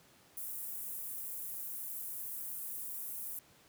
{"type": "high-pass noise", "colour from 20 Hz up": "pink", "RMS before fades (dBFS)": -42, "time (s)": [0.37, 3.39], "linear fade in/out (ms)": 2, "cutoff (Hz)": 11000, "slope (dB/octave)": 24, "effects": ["pink hiss -63 dBFS RMS until 3.68 s", "high-pass 100 Hz 12 dB/octave"]}